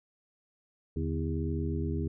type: harmonic tone with a mistuned harmonic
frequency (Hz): 81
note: E2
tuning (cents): -30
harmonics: 1 / 2 / 3 / 4 / 5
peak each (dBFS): -32 / -35 / -37 / -38 / -39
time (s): 0.96-2.08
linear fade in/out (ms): 5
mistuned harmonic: 2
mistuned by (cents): -140
effects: none